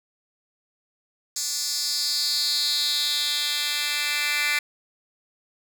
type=tone with high-pass filter sweep; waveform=10% pulse; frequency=293.7 Hz; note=D4; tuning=in tune; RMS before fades=-25 dBFS; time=1.36-4.59 s; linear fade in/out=5 ms; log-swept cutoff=6000 to 2300 Hz; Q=3.9; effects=none